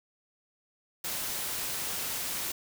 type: noise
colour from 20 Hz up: white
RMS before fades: -34 dBFS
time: 1.04-2.52 s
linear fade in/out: 5 ms
effects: none